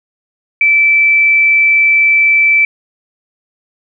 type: tone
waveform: sine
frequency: 2322 Hz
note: D7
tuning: 20 cents flat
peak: -6 dBFS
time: 0.61-2.65 s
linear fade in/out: 2 ms
effects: none